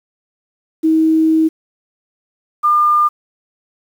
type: tone pair in turn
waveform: sine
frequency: 318.7 / 1203.3 Hz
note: D#4 / D6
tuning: +42 / +42 cents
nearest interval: octave + major seventh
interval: 2300 cents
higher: second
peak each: -9 dBFS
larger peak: neither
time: 0.83-1.49 / 2.63-3.09 s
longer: first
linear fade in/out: 20 ms
effects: 7-bit